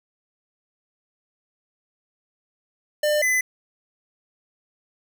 square tone pair in turn, 599 / 2015 Hz, D5 / B6, +34 / +34 cents, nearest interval octave + major sixth, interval 2100 cents, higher second, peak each -19 / -19 dBFS, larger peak neither, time 3.03-3.22 / 3.22-3.41 s, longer neither, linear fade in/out 5 ms, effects none

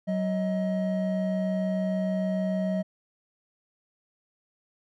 triangle tone pair together, 188.1 / 631 Hz, F#3 / D#5, +29 / +24 cents, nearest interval octave + major sixth, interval 2095 cents, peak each -24 / -28 dBFS, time 0.07-2.83 s, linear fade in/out 20 ms, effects none

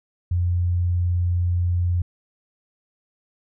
sine tone, 88.1 Hz, F2, 16 cents sharp, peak -18 dBFS, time 0.31-2.02 s, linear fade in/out 5 ms, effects none

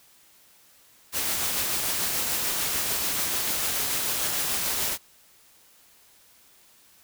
white noise with tremolo, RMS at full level -26 dBFS, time 1.12-4.98 s, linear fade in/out 50 ms, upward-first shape triangle, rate 6.8 Hz, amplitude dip 25%, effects white hiss -57 dBFS RMS until 7.03 s

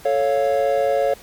triangle chord, A augmented, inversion none, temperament equal, 440 / 554.4 / 698.5 Hz, A4 / C#5 / E#5, 0 / 0 / 0 cents, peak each -21 / -16 / -20 dBFS, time 0.05-1.14 s, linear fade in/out 5 ms, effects pink hiss -44 dBFS RMS until 1.22 s + MP3 96 kbps

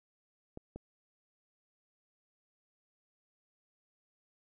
clicks, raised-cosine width 2 ms, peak -30 dBFS, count 2, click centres 0.574 / 0.76 s, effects none

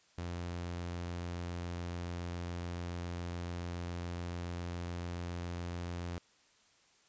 sawtooth tone, 87.1 Hz, F2, 4 cents flat, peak -34 dBFS, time 0.18-6.18 s, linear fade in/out 0 ms, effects white hiss -67 dBFS RMS until 7.08 s + resampled to 16000 Hz

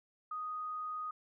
sine tone, 1244.5 Hz, D#6, in tune, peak -37 dBFS, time 0.31-1.11 s, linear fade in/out 5 ms, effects none

